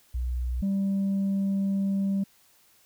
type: tone pair in turn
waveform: sine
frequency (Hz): 61.74 / 196.01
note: B1 / G3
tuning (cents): 0 / 0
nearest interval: octave + minor sixth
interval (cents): 2000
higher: second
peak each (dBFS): -25 / -21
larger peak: second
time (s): 0.14-0.62 / 0.62-2.24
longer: second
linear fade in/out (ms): 10
effects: tanh soft clip ceiling -22 dBFS + white hiss -61 dBFS RMS until 2.85 s